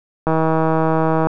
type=click train; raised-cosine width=1 ms; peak=-4 dBFS; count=161; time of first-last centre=0.27-1.27 s; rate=160 Hz; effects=none